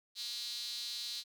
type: tone with high-pass filter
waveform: sawtooth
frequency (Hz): 238.7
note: A#3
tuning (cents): +41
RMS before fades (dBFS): -41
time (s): 0.15-1.24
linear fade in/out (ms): 50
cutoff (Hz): 4100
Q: 6.8
effects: none